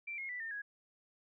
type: tone with pitch steps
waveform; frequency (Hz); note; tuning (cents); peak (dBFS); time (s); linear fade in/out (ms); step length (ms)
sine; 2349 / 2154 / 1975.3 / 1811.3 / 1661; D7 / C7 / B6 / A6 / G#6; 0 / +50 / 0 / +50 / 0; -39; 0.07-0.62; 10; 110
effects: none